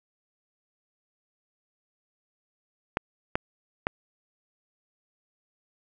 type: clicks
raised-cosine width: 0.5 ms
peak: -9 dBFS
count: 3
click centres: 2.971 / 3.355 / 3.869 s
effects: none